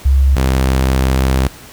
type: tone pair in turn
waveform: sine / sawtooth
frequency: 67.7 / 65.55 Hz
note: C#2 / C2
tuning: -40 / +4 cents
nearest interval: minor second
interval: 56 cents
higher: first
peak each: -7 dBFS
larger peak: neither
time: 0.05-0.36 / 0.36-1.48 s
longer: second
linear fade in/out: 10 ms
effects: pink hiss -37 dBFS RMS until 1.72 s